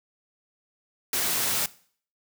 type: noise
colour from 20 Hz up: white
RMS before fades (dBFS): -26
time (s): 1.13-1.66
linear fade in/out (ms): 2
effects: noise-tail reverb RT60 0.5 s tail -19 dB re dry + high-pass 80 Hz 12 dB/octave